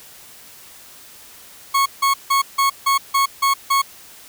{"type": "tone bursts", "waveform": "40% pulse", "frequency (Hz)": 1100, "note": "C#6", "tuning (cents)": -14, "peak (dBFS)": -13, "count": 8, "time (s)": [1.74, 3.82], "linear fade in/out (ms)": 10, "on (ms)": 120, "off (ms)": 160, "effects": ["white hiss -43 dBFS RMS until 4.28 s"]}